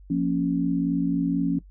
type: chord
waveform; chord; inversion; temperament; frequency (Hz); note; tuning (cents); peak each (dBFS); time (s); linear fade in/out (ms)
sine; Bb minor; second; equal; 174.61 / 233.1 / 277.2; F3 / Bb3 / Db4; 0 / 0 / 0; -25 / -29 / -23; 0.1-1.59; 5
effects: noise-tail reverb RT60 0.1 s tail -18 dB re dry + added 48 Hz sine -45 dBFS peak until 1.7 s